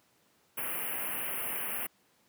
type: band-stop noise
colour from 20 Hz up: white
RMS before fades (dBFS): -35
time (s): 0.57-1.87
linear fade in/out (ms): 10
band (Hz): 3000 to 9700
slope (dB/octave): 96
effects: pink hiss -68 dBFS RMS until 2.28 s + high-pass 150 Hz 12 dB/octave